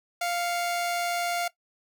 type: tone pair together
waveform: sawtooth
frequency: 697 / 2217 Hz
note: F5 / C#7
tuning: -4 / 0 cents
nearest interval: octave + minor sixth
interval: 2004 cents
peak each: -23 / -33 dBFS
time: 0.21-1.48 s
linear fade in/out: 5 ms
effects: noise-tail reverb RT60 0.1 s tail -18 dB re dry